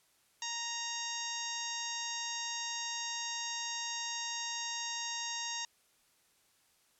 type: harmonic tone with a mistuned harmonic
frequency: 932.3 Hz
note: A#5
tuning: in tune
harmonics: 1 / 2 / 3 / 4 / 5 / 6 / 7 / 8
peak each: -44 / -45 / -45 / -43 / -48 / -43 / -42 / -51 dBFS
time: 0.42-5.65 s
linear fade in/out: 2 ms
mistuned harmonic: 5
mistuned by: +34 cents
effects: white hiss -70 dBFS RMS until 6.99 s + low-pass 12000 Hz 12 dB/octave